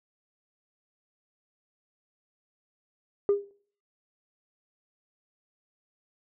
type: tone with exponential decay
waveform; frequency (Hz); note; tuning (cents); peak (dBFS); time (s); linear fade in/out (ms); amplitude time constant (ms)
sine; 403.9; G#4; -48; -15; 3.29-3.51; 1; 47
effects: noise-tail reverb RT60 0.5 s tail -21 dB re dry + tanh soft clip ceiling -17 dBFS